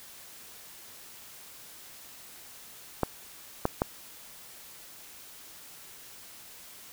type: clicks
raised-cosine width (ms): 1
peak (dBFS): -10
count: 3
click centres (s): 3.033 / 3.654 / 3.819
effects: white hiss -49 dBFS RMS until 6.92 s